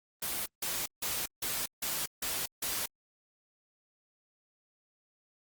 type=noise bursts; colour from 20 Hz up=white; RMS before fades=-34 dBFS; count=7; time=0.22-2.86 s; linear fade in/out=5 ms; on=240 ms; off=160 ms; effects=Opus 24 kbps